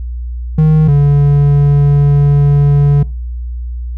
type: tone pair in turn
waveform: triangle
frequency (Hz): 155.56 / 143.33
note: D#3 / D3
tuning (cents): 0 / -42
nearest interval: minor second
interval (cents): 142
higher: first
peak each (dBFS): -3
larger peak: neither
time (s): 0.58-0.88 / 0.88-3.03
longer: second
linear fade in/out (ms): 5
effects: noise-tail reverb RT60 0.4 s tail -24 dB re dry + added 60 Hz sine -18 dBFS peak until 3.97 s